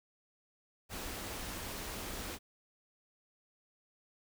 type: band-stop noise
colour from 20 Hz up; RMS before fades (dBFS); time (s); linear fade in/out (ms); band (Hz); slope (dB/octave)
pink; -42; 0.89-2.39; 50; 120 to 170; 96
effects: none